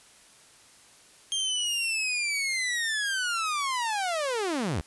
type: linear sweep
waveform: sawtooth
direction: down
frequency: 3202 to 61.8 Hz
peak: -23 dBFS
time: 1.32-4.81 s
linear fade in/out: 0 ms
effects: white hiss -55 dBFS RMS until 4.86 s + resampled to 24000 Hz